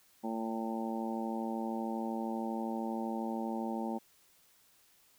harmonic tone, 112.7 Hz, A2, 42 cents sharp, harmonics 2 / 3 / 4 / 5 / 6 / 7 / 8, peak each -36 / -41 / -47 / -44 / -51 / -42 / -44 dBFS, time 0.23-3.99 s, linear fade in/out 20 ms, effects white hiss -66 dBFS RMS until 5.18 s

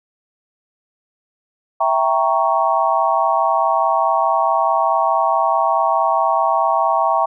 sine chord, E diminished seventh, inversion none, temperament equal, 659.3 / 784 / 932.3 / 1108.7 Hz, E5 / G5 / Bb5 / Db6, 0 / 0 / 0 / 0 cents, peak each -19 dBFS, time 1.8-7.26 s, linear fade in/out 10 ms, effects none

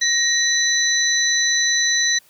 sine tone cluster, 1877 / 3975 / 5990 Hz, A#6 / B7 / F#8, +11 / +10 / +20 cents, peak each -20 dBFS, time 0.01-2.19 s, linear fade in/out 10 ms, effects white hiss -54 dBFS RMS until 2.29 s

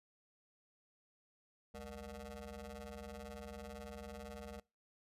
20% pulse ring-modulated tone, 132 Hz, C3, 16 cents sharp, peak -39 dBFS, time 1.74-4.6 s, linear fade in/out 5 ms, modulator 339 Hz, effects noise-tail reverb RT60 0.3 s tail -25 dB re dry + resampled to 32000 Hz

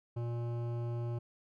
sine tone with hard clipping, 118.5 Hz, A#2, 29 cents sharp, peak -36 dBFS, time 0.16-1.19 s, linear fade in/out 10 ms, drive 14 dB, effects none

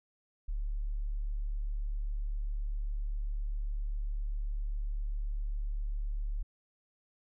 sine tone, 36.23 Hz, D1, 23 cents flat, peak -31 dBFS, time 0.48-6.43 s, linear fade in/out 10 ms, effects none

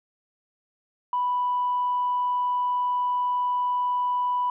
sine tone, 987.8 Hz, B5, in tune, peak -21 dBFS, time 1.13-4.5 s, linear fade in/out 2 ms, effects tanh soft clip ceiling -17 dBFS

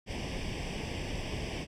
pink noise with comb filter, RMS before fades -36 dBFS, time 0.06-1.67 s, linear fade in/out 50 ms, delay 0.37 ms, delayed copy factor +0.85, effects low-pass 5000 Hz 12 dB/octave

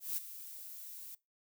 violet noise with ADSR envelope, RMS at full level -35 dBFS, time 0-1.15 s, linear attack 170 ms, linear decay 19 ms, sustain -13 dB, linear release 4 ms, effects noise-tail reverb RT60 0.2 s tail -20 dB re dry

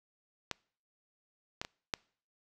clicks, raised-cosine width 0.2 ms, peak -16 / -18 / -23 / -13 dBFS, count 4, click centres 0.513 / 1.615 / 1.649 / 1.938 s, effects noise-tail reverb RT60 0.5 s tail -26 dB re dry

